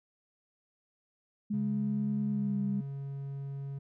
sine tone with pitch glide, 208 to 200.5 Hz, G#3 to G3, +3 to +39 cents, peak -29 dBFS, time 1.5-2.81 s, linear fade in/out 10 ms, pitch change -64 cents, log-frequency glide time 2.29-2.56 s
triangle tone, 138.59 Hz, C#3, in tune, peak -34 dBFS, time 1.53-3.79 s, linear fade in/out 10 ms
effects none

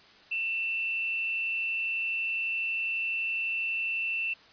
sine tone with amplitude modulation, 2682 Hz, E7, 29 cents sharp, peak -26 dBFS, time 0.31-4.34 s, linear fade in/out 10 ms, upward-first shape sine, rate 208 Hz, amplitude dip 40%, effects white hiss -55 dBFS RMS until 4.52 s + resampled to 11025 Hz

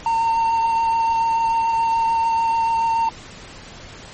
triangle tone with vibrato, 912 Hz, A#5, 38 cents flat, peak -14 dBFS, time 0.06-3.09 s, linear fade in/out 2 ms, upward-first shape sine, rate 6.9 Hz, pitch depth 10 cents each way, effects pink hiss -39 dBFS RMS until 4.13 s + MP3 32 kbps

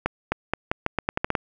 accelerating click train, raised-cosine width 0.5 ms, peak -7 dBFS, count 11, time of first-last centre 0.06-1.352 s, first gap 260 ms, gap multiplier 0.83, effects none

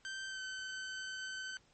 sawtooth tone with pitch glide, 1558 to 1530.4 Hz, G6 to G6, -11 to -42 cents, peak -37 dBFS, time 0.05-1.57 s, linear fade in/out 0 ms, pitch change -31 cents, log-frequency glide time 0.27-0.41 s, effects pink hiss -69 dBFS RMS until 1.73 s + MP3 32 kbps

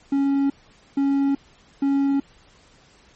triangle tone bursts, 277.2 Hz, C#4, in tune, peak -15 dBFS, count 3, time 0.12-2.2 s, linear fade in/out 5 ms, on 380 ms, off 470 ms, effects pink hiss -54 dBFS RMS until 3.15 s + MP3 32 kbps

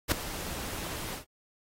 pink noise with ADSR envelope, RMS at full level -23 dBFS, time 0.08-1.25 s, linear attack 38 ms, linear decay 5 ms, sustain -15 dB, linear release 120 ms, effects AAC 48 kbps

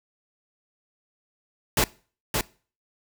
pink noise with echo, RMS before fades -21 dBFS, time 1.77-1.84 s, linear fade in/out 2 ms, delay 570 ms, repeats 1, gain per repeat -4 dB, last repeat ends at 2.41 s, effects noise-tail reverb RT60 0.4 s tail -22 dB re dry

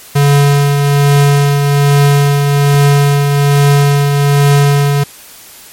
square tone with tremolo, 142.5 Hz, C#3, 48 cents sharp, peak -5 dBFS, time 0.15-5.04 s, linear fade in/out 10 ms, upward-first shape triangle, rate 1.2 Hz, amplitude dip 40%, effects white hiss -35 dBFS RMS until 5.72 s + MP3 64 kbps

